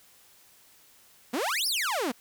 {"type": "exponential two-way sweep", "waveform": "sawtooth", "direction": "up then down", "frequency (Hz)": [217.4, 5588, 217.4], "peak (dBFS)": -23, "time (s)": [1.33, 2.12], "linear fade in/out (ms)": 10, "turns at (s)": 1.67, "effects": ["white hiss -58 dBFS RMS until 2.2 s"]}